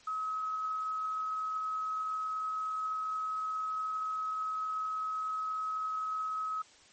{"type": "tone", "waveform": "sine", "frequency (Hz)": 1278, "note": "D#6", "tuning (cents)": 46, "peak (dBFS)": -32, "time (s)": [0.07, 6.62], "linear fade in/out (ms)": 5, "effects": ["white hiss -59 dBFS RMS until 6.92 s", "MP3 32 kbps"]}